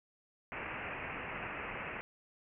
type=low-pass noise; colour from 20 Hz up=white; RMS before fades=-42 dBFS; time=0.52-2.01 s; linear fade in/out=0 ms; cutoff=2700 Hz; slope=96 dB/octave; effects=none